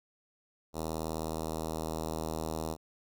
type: tone with notch filter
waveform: 5% pulse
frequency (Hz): 79.7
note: D#2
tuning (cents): +42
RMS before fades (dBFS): -36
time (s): 0.73-2.77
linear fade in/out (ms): 50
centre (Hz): 2200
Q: 0.61
effects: none